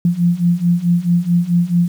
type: beating tone pair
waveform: sine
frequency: 171.1 / 175.7 Hz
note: F3 / F3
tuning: -35 / +11 cents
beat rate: 4.6 Hz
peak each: -16 / -14 dBFS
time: 0.05-1.88 s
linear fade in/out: 2 ms
effects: 7-bit